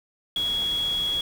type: tone in noise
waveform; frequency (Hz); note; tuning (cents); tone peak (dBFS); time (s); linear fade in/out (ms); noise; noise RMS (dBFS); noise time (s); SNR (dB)
sine; 3336; G#7; +7; -23; 0.36-1.21; 2; pink; -39; 0.36-1.21; +13
effects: none